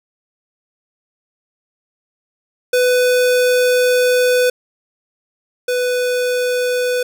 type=tone pair in turn; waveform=square; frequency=498.5 / 496.7 Hz; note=B4 / B4; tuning=+16 / +10 cents; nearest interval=unison; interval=6 cents; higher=first; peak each=-12 / -16 dBFS; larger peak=first; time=2.73-4.5 / 5.68-7.03 s; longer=first; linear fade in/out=5 ms; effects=none